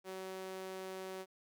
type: tone with high-pass filter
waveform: sawtooth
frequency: 188.6 Hz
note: F#3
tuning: 33 cents sharp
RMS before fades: -45 dBFS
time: 0.04-1.26 s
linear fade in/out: 50 ms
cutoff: 390 Hz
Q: 1.7
effects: 12-bit